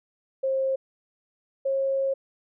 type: tone pair in turn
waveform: sine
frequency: 533 / 541.1 Hz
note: C5 / C#5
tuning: +32 / -42 cents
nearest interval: unison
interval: 26 cents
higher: second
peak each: -22 dBFS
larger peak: neither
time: 0.43-0.76 / 1.65-2.14 s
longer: second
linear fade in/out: 10 ms
effects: none